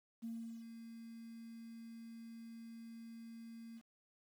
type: tone with ADSR envelope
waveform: sine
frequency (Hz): 228.7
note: A#3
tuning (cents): -33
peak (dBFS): -40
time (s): 0.22-3.82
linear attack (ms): 24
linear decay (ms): 380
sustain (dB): -9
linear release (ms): 50
effects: tanh soft clip ceiling -36 dBFS + 11-bit